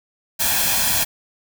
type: noise with comb filter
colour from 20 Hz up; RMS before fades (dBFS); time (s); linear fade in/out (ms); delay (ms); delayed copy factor
white; -19; 0.39-1.05; 20; 1.2; +0.65
effects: none